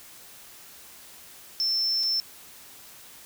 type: tone with dropouts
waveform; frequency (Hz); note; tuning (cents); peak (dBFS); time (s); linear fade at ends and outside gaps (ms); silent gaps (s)
triangle; 5340; E8; +22; -21; 1.6-2.2; 0; 2.032-2.035
effects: tanh soft clip ceiling -17 dBFS + white hiss -48 dBFS RMS until 3.25 s